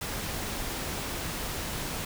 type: noise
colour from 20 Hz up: pink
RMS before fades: -34 dBFS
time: 0.01-2.05 s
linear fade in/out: 5 ms
effects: none